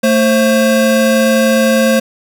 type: tone pair together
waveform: square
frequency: 223.3 / 531 Hz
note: A3 / C5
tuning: +26 / +25 cents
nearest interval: octave + minor third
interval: 1499 cents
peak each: -12 dBFS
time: 0.03-2 s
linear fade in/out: 10 ms
effects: none